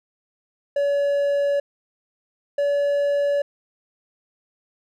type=tone pair in turn; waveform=triangle; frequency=568 / 571.1 Hz; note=C#5 / D5; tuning=+42 / -49 cents; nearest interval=unison; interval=9 cents; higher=second; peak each=-16 / -16 dBFS; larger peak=neither; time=0.76-1.6 / 2.58-3.42 s; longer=neither; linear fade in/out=5 ms; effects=none